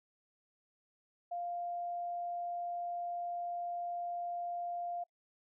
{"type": "tone", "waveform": "sine", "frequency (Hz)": 698.5, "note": "F5", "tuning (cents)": 0, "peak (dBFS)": -36, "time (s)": [1.31, 5.04], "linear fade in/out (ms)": 10, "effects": ["noise-tail reverb RT60 0.1 s tail -25 dB re dry"]}